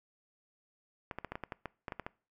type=clicks; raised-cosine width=0.5 ms; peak=-23 dBFS; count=12; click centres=1.112 / 1.186 / 1.247 / 1.32 / 1.355 / 1.437 / 1.522 / 1.657 / 1.882 / 1.922 / 1.997 / 2.065 s; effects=noise-tail reverb RT60 0.4 s tail -23 dB re dry